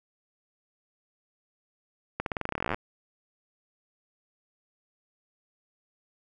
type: accelerating click train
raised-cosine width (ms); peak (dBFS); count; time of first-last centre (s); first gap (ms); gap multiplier
0.5; -14; 21; 2.2-2.745; 62; 0.9
effects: none